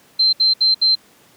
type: tone bursts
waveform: sine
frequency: 4120 Hz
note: C8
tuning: 28 cents flat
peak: -11 dBFS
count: 4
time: 0.19-0.954 s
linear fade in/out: 10 ms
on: 140 ms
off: 68 ms
effects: pink hiss -51 dBFS RMS until 1.36 s + high-pass 150 Hz 12 dB/octave